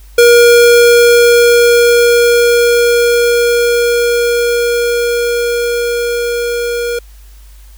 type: tone with level ramp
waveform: square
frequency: 475.6 Hz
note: A#4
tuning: 35 cents sharp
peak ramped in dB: -3 to -15 dBFS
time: 0.18-6.99 s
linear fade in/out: 5 ms
effects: added 50 Hz sine -34 dBFS peak until 7.77 s + white hiss -47 dBFS RMS until 7.77 s